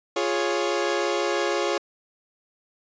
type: chord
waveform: sawtooth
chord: Db major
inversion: first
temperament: equal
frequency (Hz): 349.2 / 415.3 / 554.4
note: F4 / Ab4 / Db5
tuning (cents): 0 / 0 / 0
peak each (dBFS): -23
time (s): 0.16-1.78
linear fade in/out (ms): 5
effects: resampled to 16000 Hz